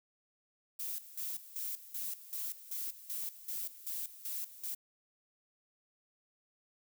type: noise with tremolo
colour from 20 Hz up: violet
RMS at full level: -39 dBFS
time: 0.79-4.75 s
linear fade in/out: 10 ms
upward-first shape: square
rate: 2.6 Hz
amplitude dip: 80%
effects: none